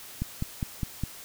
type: click train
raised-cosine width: 5 ms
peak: -16 dBFS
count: 5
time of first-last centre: 0.22-1.036 s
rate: 4.9 Hz
effects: white hiss -45 dBFS RMS until 1.24 s